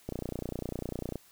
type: click train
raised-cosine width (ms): 2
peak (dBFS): -21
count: 33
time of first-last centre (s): 0.09-1.157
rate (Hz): 30
effects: white hiss -60 dBFS RMS until 1.31 s